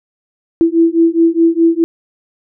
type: beating tone pair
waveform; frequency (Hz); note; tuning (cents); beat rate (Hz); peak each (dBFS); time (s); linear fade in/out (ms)
sine; 329.6 / 334.4; E4 / E4; 0 / +25; 4.8; -11; 0.61-1.84; 0
effects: none